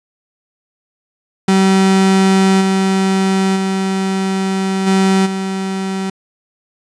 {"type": "tone with level steps", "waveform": "35% pulse", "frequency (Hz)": 191.6, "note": "G3", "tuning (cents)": -39, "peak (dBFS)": [-7, -10, -13, -8, -16], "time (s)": [1.48, 6.1], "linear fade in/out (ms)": 5, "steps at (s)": [2.6, 3.55, 4.86, 5.25], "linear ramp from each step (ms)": 20, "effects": ["resampled to 22050 Hz"]}